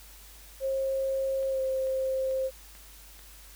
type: tone with pitch glide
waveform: sine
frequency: 536 to 527.1 Hz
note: C5 to C5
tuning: +42 to +13 cents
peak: -26 dBFS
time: 0.6-2.51 s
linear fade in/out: 50 ms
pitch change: -29 cents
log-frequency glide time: 1.49-1.61 s
type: click train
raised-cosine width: 0.3 ms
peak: -36 dBFS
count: 5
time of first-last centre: 1.43-3.192 s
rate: 2.27 Hz
effects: added 50 Hz sine -51 dBFS peak until 3.55 s + white hiss -52 dBFS RMS until 3.55 s